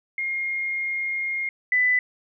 sine tone pair in turn, 2134 / 1996.3 Hz, C7 / B6, +34 / +18 cents, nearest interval minor second, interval 116 cents, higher first, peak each -24 / -17 dBFS, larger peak second, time 0.18-1.49 / 1.72-1.99 s, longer first, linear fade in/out 2 ms, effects none

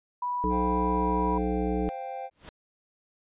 sine tone with pitch glide, 982 to 974.1 Hz, B5 to B5, -10 to -24 cents, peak -27 dBFS, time 0.22-1.38 s, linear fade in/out 5 ms, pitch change -14 cents, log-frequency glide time 0.92-1.04 s
harmonic tone, 61.74 Hz, B1, in tune, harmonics 1 / 3 / 5 / 7, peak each -31 / -31 / -31 / -31 dBFS, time 0.44-1.89 s, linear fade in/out 0 ms
triangle chord, C suspended fourth, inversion none, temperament just, 523.3 / 697.7 / 784.9 Hz, C5 / F5 / G5, 0 / -2 / +2 cents, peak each -37 / -38 / -34 dBFS, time 0.49-2.3 s, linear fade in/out 50 ms
pink noise with exponential growth, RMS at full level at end -41 dBFS, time 2.31-2.49 s, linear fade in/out 0 ms, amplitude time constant 38 ms
effects resampled to 8000 Hz

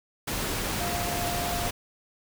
sine tone in noise, 700 Hz, F5, 4 cents sharp, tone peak -32 dBFS, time 0.8-1.69 s, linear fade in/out 10 ms, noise pink, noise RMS -30 dBFS, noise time 0.27-1.71 s, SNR -5 dB, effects none

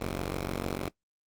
5% pulse tone pair together, 46.75 / 78.4 Hz, F#1 / D#2, +19 / +14 cents, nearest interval major sixth, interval 895 cents, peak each -21 / -27 dBFS, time 0-0.89 s, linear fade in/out 10 ms, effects noise-tail reverb RT60 0.1 s tail -17 dB re dry + Opus 24 kbps

